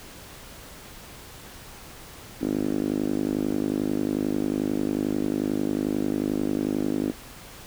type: tone with band-pass filter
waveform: 5% pulse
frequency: 51.2 Hz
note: G#1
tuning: 24 cents flat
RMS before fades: -26 dBFS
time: 2.41-7.12 s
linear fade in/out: 10 ms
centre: 280 Hz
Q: 3.5
effects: pink hiss -44 dBFS RMS until 7.66 s